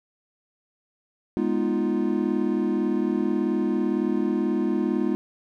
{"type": "chord", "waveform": "triangle", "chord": "F half-diminished seventh", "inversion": "first", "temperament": "equal", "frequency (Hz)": [207.7, 246.9, 311.1, 349.2], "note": ["Ab3", "Cb4", "Eb4", "F4"], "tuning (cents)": [0, 0, 0, 0], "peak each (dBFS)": -25, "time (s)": [1.37, 5.15], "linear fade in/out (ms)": 0, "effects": []}